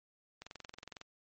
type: click train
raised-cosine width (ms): 0.2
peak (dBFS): -29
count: 14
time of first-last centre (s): 0.42-1.014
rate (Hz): 21.9
effects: MP3 32 kbps